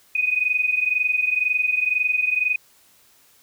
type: tone pair together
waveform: sine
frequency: 2489 / 2511 Hz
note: D#7 / D#7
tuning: 0 / +15 cents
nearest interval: unison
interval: 15 cents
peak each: -20 / -23 dBFS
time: 0.15-2.56 s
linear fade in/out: 5 ms
effects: white hiss -56 dBFS RMS until 3.42 s